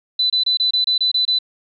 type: tone bursts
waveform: sine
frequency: 4000 Hz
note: B7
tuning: 21 cents sharp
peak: -14 dBFS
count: 9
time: 0.19-1.388 s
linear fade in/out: 5 ms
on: 110 ms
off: 26 ms
effects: none